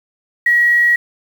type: tone with quantisation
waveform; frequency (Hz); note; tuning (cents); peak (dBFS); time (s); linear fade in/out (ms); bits
sine; 1911; A#6; +43; -9; 0.46-0.96; 5; 6
effects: none